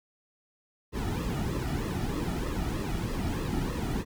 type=noise with flanger; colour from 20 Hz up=brown; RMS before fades=-31 dBFS; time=0.92-4.05 s; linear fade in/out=50 ms; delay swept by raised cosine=1.3 to 1.93 ms; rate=3.2 Hz; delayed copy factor=-0.7; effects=none